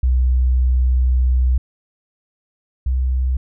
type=tone pair in turn; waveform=sine; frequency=63 / 64.06 Hz; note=B1 / C2; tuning=+35 / -36 cents; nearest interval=unison; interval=29 cents; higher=second; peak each=-12 / -15 dBFS; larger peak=first; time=0.03-1.58 / 2.86-3.37 s; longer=first; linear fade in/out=5 ms; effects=none